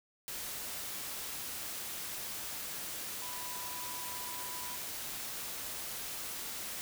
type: tone in noise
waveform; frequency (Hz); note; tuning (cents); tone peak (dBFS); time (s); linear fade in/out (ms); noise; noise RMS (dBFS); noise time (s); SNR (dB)
sine; 987.8; B5; 0; -46; 3.22-4.76; 0; white; -41; 0.28-6.81; -8
effects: none